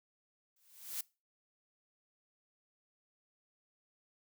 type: noise with exponential growth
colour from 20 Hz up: blue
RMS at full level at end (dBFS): -36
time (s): 0.56-1.01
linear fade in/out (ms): 5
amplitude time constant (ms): 97
effects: noise-tail reverb RT60 0.3 s tail -23 dB re dry